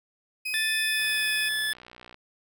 35% pulse tone, 2514 Hz, D#7, 17 cents sharp, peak -27 dBFS, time 0.45-1.49 s, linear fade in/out 10 ms
25% pulse tone with pitch glide, 1760 to 1730.8 Hz, A6 to A6, 0 to -29 cents, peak -22 dBFS, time 0.54-1.73 s, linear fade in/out 0 ms, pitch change -29 cents, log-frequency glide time 0.8-1.3 s
click train, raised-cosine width 0.3 ms, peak -30 dBFS, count 71, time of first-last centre 1-2.144 s, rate 61.2 Hz
effects none

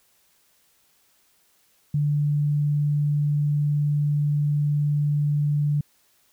sine tone, 146.83 Hz, D3, in tune, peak -19 dBFS, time 1.94-5.81 s, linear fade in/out 5 ms, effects white hiss -63 dBFS RMS until 6.32 s

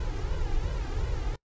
brown noise with flanger, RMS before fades -29 dBFS, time 0-1.36 s, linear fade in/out 5 ms, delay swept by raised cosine 2 to 2.52 ms, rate 2.8 Hz, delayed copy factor +0.85, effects noise-tail reverb RT60 0.1 s tail -23 dB re dry + resampled to 16000 Hz

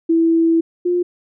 sine tone pair in turn, 329.6 / 353.6 Hz, E4 / F4, 0 / +22 cents, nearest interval minor second, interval 122 cents, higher second, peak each -11 / -14 dBFS, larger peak first, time 0.09-0.61 / 0.85-1.03 s, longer first, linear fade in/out 10 ms, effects none

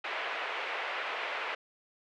white band-pass noise, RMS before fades -36 dBFS, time 0.04-1.55 s, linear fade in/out 5 ms, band 460 to 2600 Hz, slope 24 dB/octave, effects none

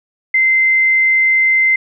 sine tone, 2075 Hz, C7, 15 cents flat, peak -9 dBFS, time 0.34-1.76 s, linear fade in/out 5 ms, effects none

